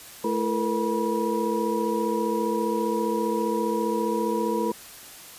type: tone cluster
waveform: sine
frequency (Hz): 218.3 / 335.6 / 446.5 / 481.5 / 969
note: A3 / E4 / A4 / B4 / B5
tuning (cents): -13 / +31 / +25 / -44 / -33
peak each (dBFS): -29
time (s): 0.24-4.72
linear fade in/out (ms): 5
effects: white hiss -44 dBFS RMS until 5.38 s + resampled to 32000 Hz